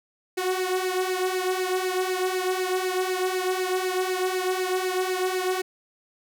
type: tone with flanger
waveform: sawtooth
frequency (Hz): 370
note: F#4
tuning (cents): 0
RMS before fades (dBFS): -26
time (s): 0.37-5.62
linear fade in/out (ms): 10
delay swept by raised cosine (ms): 0.42 to 2.62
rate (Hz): 4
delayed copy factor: +0.65
effects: none